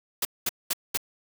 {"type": "noise bursts", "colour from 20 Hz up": "white", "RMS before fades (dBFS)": -26, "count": 4, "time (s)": [0.22, 0.974], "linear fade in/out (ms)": 5, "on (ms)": 31, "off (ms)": 210, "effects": []}